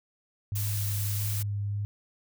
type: tone with vibrato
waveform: sine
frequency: 102.3 Hz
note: G#2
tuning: 26 cents flat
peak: -28 dBFS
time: 0.52-1.85 s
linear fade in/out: 0 ms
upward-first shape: sine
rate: 1.6 Hz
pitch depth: 12 cents each way
type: noise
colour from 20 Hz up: blue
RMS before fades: -35 dBFS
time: 0.55-1.43 s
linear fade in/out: 10 ms
effects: none